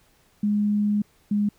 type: tone pair in turn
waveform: sine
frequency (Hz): 207.5 / 206.4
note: G#3 / G#3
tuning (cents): -1 / -10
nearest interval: unison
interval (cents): 9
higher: first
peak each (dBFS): -19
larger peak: neither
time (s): 0.43-1.02 / 1.31-1.49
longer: first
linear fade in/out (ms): 5
effects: pink hiss -61 dBFS RMS until 1.58 s